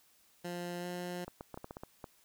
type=tone with pitch glide; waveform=15% pulse; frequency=175.4 to 177.54 Hz; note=F3 to F3; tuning=+8 to +29 cents; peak=-32 dBFS; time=0.44-1.25 s; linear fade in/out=10 ms; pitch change=+21 cents; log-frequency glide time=0.8-0.86 s
type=clicks; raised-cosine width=1 ms; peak=-29 dBFS; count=9; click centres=1.28 / 1.409 / 1.543 / 1.575 / 1.644 / 1.709 / 1.769 / 1.835 / 2.042 s
effects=white hiss -67 dBFS RMS until 2.24 s